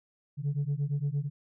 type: beating tone pair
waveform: sine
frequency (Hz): 139.1 / 147.8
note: C#3 / D3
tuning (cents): +6 / +11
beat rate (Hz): 8.7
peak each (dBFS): -29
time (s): 0.37-1.3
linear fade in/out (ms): 50
effects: tanh soft clip ceiling -24 dBFS